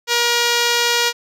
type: tone with low-pass filter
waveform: 5% pulse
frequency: 475.6 Hz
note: A#4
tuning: 35 cents sharp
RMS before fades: -17 dBFS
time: 0.07-1.13 s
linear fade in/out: 50 ms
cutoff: 11000 Hz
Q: 0.76
effects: none